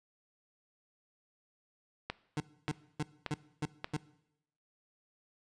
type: click train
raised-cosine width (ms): 0.3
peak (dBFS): -19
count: 4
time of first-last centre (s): 2.1-3.844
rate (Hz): 1.72
type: tone bursts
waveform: 25% pulse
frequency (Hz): 150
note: D3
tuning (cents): +37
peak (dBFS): -28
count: 6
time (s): 2.37-3.968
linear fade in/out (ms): 2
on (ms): 33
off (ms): 280
effects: noise-tail reverb RT60 0.8 s tail -19 dB re dry + resampled to 22050 Hz